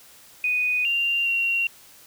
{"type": "tone with pitch steps", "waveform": "sine", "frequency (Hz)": [2484, 2780, 2751], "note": ["D#7", "F7", "F7"], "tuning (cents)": [-3, -9, -27], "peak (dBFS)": -20, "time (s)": [0.44, 1.67], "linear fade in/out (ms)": 2, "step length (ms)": 410, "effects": ["white hiss -50 dBFS RMS until 2.06 s"]}